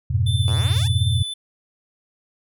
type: chord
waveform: sine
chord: F diminished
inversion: none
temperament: equal with one note detuned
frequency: 87.61 / 103.83 / 123.47 Hz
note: F2 / Ab2 / Cb3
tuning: +6 / 0 / 0 cents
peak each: -21 dBFS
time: 0.1-1.23 s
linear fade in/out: 10 ms
type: tone with vibrato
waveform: square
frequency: 3520 Hz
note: A7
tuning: in tune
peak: -27 dBFS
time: 0.26-1.34 s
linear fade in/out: 10 ms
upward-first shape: sine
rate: 2.8 Hz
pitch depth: 16 cents each way
type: exponential sweep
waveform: 5% pulse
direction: up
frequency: 83.9 to 987.8 Hz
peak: -20 dBFS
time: 0.47-0.88 s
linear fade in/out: 10 ms
effects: none